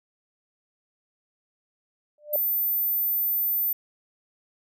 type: tone with exponential growth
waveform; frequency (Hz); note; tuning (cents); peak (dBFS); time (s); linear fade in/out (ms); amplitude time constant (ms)
sine; 596; D5; +25; -22; 2.18-2.36; 2; 38
type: tone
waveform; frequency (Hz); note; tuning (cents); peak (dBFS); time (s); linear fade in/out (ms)
sine; 14080; A9; 0; -22; 2.33-3.73; 5
effects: none